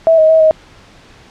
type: tone with pitch steps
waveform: sine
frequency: 653 / 630 / 642 / 630 Hz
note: E5 / D#5 / E5 / D#5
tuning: -17 / +21 / -46 / +21 cents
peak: -5 dBFS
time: 0.07-0.51 s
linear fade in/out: 0 ms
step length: 110 ms
effects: pink hiss -42 dBFS RMS until 1.3 s + low-pass 5000 Hz 12 dB/octave